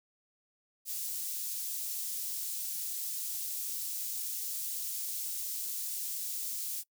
white high-pass noise, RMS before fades -37 dBFS, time 0.85-6.84 s, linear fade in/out 50 ms, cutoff 5900 Hz, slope 12 dB/octave, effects noise-tail reverb RT60 0.1 s tail -23 dB re dry

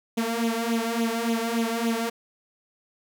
sawtooth tone with flanger, 230 Hz, A#3, 23 cents flat, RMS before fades -26 dBFS, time 0.17-2.1 s, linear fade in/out 10 ms, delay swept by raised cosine 0.29 to 2.99 ms, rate 3.5 Hz, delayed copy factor +0.75, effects none

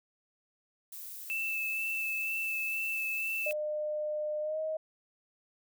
violet noise, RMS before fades -44 dBFS, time 0.92-3.53 s, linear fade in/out 5 ms
sine tone with vibrato, 2637 Hz, E7, in tune, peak -31 dBFS, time 1.3-3.51 s, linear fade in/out 0 ms, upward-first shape sine, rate 2.1 Hz, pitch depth 16 cents each way
sine tone with pitch glide, 605 to 628.9 Hz, D#5 to D#5, -49 to +18 cents, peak -31 dBFS, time 3.46-4.77 s, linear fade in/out 5 ms, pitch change +67 cents, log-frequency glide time 4.41-4.59 s
effects none

